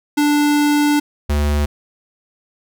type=tone pair in turn; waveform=square; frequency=293.7 / 73.42 Hz; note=D4 / D2; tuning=0 / 0 cents; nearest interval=2 octaves; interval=2400 cents; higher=first; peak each=-13 / -15 dBFS; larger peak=first; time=0.17-1 / 1.29-1.66 s; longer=first; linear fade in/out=10 ms; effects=none